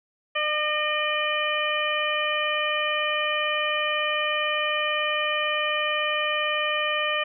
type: harmonic tone with a mistuned harmonic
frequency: 603 Hz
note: D5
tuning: 46 cents sharp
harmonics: 1 / 2 / 3 / 4 / 5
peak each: -29 / -29 / -29 / -29 / -29 dBFS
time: 0.35-7.24 s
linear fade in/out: 10 ms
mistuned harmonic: 3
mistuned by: +30 cents
effects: none